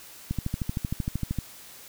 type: click train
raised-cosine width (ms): 5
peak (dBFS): -15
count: 15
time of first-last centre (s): 0.31-1.387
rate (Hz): 13
effects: white hiss -47 dBFS RMS until 1.88 s